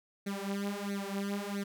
sawtooth tone with flanger, 200 Hz, G3, 35 cents sharp, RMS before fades -36 dBFS, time 0.26-1.64 s, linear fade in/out 10 ms, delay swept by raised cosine 0.48 to 5.68 ms, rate 1.5 Hz, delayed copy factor +0.95, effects none

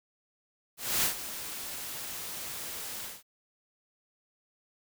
white noise with ADSR envelope, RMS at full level -26 dBFS, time 0.77-3.23 s, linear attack 260 ms, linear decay 110 ms, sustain -13 dB, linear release 190 ms, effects none

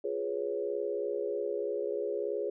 sine chord, C# dominant seventh, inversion first, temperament equal with one note detuned, 352.1 / 415.3 / 493.9 / 554.4 Hz, E#4 / G#4 / B4 / C#5, +14 / 0 / 0 / 0 cents, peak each -39 / -33 / -38 / -37 dBFS, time 0.04-2.5 s, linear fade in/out 5 ms, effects none

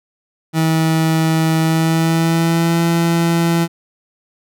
30% pulse tone with pitch glide, 160.7 to 168.01 Hz, E3 to E3, -44 to +33 cents, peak -10 dBFS, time 0.53-3.68 s, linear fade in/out 50 ms, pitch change +77 cents, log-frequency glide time 1.61-2.83 s, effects none

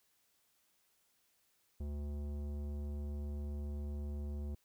sine tone with tanh clipping, 72.7 Hz, D2, 17 cents flat, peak -40 dBFS, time 1.8-4.55 s, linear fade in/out 5 ms, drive 15 dB, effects white hiss -75 dBFS RMS until 4.64 s

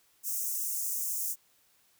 white high-pass noise, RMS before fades -33 dBFS, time 0.23-1.36 s, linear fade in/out 50 ms, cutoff 6000 Hz, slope 48 dB/octave, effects white hiss -67 dBFS RMS until 1.99 s

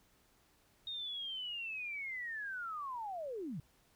sine linear sweep, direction down, 3726 to 127.2 Hz, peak -39 dBFS, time 0.87-3.6 s, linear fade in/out 2 ms, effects pink hiss -70 dBFS RMS until 3.95 s

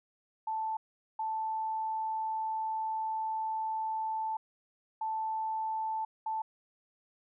sine tone bursts at uneven times, 880 Hz, A5, in tune, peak -31 dBFS, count 4, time 0.47-0.77 / 1.19-4.37 / 5.01-6.05 / 6.26-6.42 s, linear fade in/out 5 ms, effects none

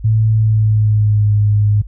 sine tone with pitch glide, 110 to 104.13 Hz, A2 to G#2, 0 to +5 cents, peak -9 dBFS, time 0.04-1.82 s, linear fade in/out 10 ms, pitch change -95 cents, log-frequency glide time 0.3-1.31 s, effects added 50 Hz sine -28 dBFS peak until 1.87 s

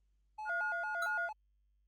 triangle tone with vibrato, 765 Hz, G5, 42 cents flat, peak -38 dBFS, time 0.38-1.33 s, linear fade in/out 10 ms, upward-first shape square, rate 4.4 Hz, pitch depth 200 cents each way
sine tone with tremolo, 1434 Hz, F6, 45 cents sharp, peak -33 dBFS, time 0.45-1.3 s, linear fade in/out 50 ms, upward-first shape sine, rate 1.8 Hz, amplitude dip 40%
square tone with exponential decay, 1323 Hz, E6, 6 cents sharp, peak -35 dBFS, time 1.02-1.14 s, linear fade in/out 5 ms, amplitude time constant 26 ms
effects added 50 Hz sine -70 dBFS peak until 1.87 s + Opus 24 kbps

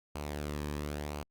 sawtooth tone with flanger, 73.8 Hz, D2, 9 cents sharp, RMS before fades -38 dBFS, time 0.15-1.23 s, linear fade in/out 5 ms, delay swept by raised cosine 0.55 to 1.45 ms, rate 0.95 Hz, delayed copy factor -0.5, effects Opus 48 kbps

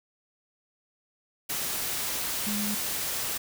sine tone in noise, 207.7 Hz, G#3, in tune, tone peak -30 dBFS, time 2.46-2.75 s, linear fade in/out 10 ms, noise white, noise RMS -31 dBFS, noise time 1.49-3.38 s, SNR -2 dB, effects none

